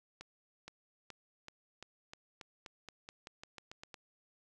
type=accelerating click train; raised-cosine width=0.2 ms; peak=-30 dBFS; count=16; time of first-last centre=0.21-3.942 s; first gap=470 ms; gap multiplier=0.9; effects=none